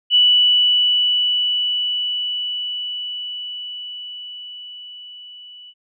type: tone with level ramp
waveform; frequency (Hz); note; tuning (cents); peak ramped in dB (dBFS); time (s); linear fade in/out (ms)
sine; 2960; F#7; 0; -9 to -38; 0.1-5.74; 50
effects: none